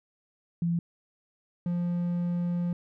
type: tone pair in turn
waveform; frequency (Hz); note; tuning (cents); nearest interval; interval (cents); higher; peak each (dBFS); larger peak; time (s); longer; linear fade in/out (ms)
sine / triangle; 170 / 174.58; F3 / F3; -46 / 0; unison; 46; second; -24; neither; 0.62-0.79 / 1.66-2.73; second; 2
effects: none